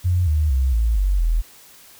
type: tone with pitch steps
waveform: sine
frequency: 89.2 / 76.32 / 65.3 / 55.87 / 47.8 / 40.9 Hz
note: F2 / D#2 / C2 / A1 / G1 / E1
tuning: +37 / -33 / -3 / +27 / -43 / -13 cents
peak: -15 dBFS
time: 0.04-1.42 s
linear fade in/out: 20 ms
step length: 230 ms
effects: white hiss -47 dBFS RMS until 1.99 s